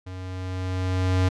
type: tone with level ramp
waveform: square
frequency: 92.5 Hz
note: F#2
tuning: in tune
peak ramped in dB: -35 to -18 dBFS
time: 0.06-1.29 s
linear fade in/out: 10 ms
effects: low-pass 6000 Hz 12 dB/octave